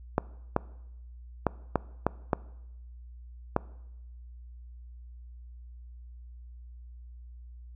clicks, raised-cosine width 1 ms, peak -9 dBFS, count 7, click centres 0.181 / 0.564 / 1.467 / 1.757 / 2.066 / 2.332 / 3.564 s, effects noise-tail reverb RT60 0.9 s tail -21 dB re dry + added 60 Hz sine -44 dBFS peak until 7.75 s

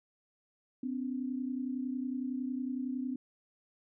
sine tone pair together, 253.4 / 284.3 Hz, B3 / C#4, +45 / +44 cents, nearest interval major second, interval 199 cents, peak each -34 / -39 dBFS, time 0.83-3.16 s, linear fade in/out 5 ms, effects none

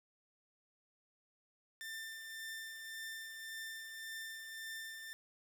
sawtooth tone with tremolo, 1789 Hz, A6, 28 cents sharp, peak -39 dBFS, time 1.81-5.13 s, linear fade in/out 0 ms, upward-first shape triangle, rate 1.8 Hz, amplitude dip 45%, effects 11-bit

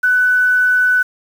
sine tone with quantisation, 1495 Hz, F#6, 17 cents sharp, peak -10 dBFS, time 0.03-1.03 s, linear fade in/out 10 ms, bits 6, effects none

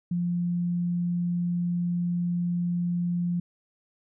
sine tone, 174.61 Hz, F3, in tune, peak -24 dBFS, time 0.11-3.4 s, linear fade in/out 5 ms, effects none

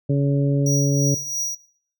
harmonic tone, 140.7 Hz, C#3, 26 cents sharp, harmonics 1 / 2 / 3 / 4, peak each -17 / -23 / -27 / -29 dBFS, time 0.09-1.15 s, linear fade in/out 10 ms
square tone with tremolo, 5780 Hz, F#8, 41 cents flat, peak -21 dBFS, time 0.66-1.55 s, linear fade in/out 5 ms, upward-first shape triangle, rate 3 Hz, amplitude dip 65%
effects noise-tail reverb RT60 0.5 s tail -18 dB re dry

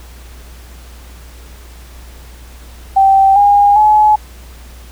sine tone with pitch steps, 778 / 813.4 / 850.4 Hz, G5 / G#5 / G#5, -13 / -36 / +41 cents, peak -5 dBFS, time 2.96-4.16 s, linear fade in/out 10 ms, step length 400 ms, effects added 60 Hz sine -33 dBFS peak until 4.91 s + pink hiss -41 dBFS RMS until 4.91 s

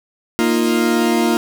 40% pulse chord, Bb suspended fourth, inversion none, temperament equal, 233.1 / 311.1 / 349.2 Hz, Bb3 / Eb4 / F4, 0 / 0 / 0 cents, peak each -16 / -20 / -17 dBFS, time 0.39-1.37 s, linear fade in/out 0 ms, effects none

